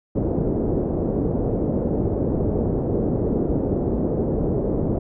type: low-pass noise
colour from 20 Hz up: white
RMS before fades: -22 dBFS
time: 0.15-4.99 s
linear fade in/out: 10 ms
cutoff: 470 Hz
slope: 24 dB/octave
effects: none